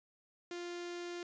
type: tone with notch filter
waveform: sawtooth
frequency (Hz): 349.2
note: F4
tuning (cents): 0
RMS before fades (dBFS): -43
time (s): 0.51-1.23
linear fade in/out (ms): 2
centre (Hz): 870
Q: 1.4
effects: resampled to 16000 Hz